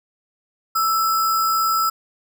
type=tone with sample-and-hold; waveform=sine; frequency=1318.5 Hz; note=E6; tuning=in tune; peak=-16 dBFS; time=0.75-1.9 s; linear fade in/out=10 ms; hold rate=6300 Hz; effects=none